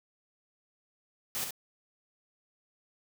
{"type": "noise with echo", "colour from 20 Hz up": "white", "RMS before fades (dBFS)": -34, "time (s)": [1.35, 1.44], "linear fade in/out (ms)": 0, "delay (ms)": 67, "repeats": 1, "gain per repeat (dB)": -5, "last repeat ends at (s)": 1.507, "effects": []}